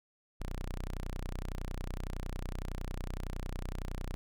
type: tone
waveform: sawtooth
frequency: 30.87 Hz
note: B0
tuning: in tune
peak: -32 dBFS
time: 0.4-4.15 s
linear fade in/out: 0 ms
effects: none